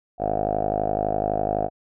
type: tone with low-pass filter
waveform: 5% pulse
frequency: 51.91 Hz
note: G#1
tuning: in tune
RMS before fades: -24 dBFS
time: 0.18-1.7 s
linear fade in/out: 50 ms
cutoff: 710 Hz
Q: 9.3
effects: none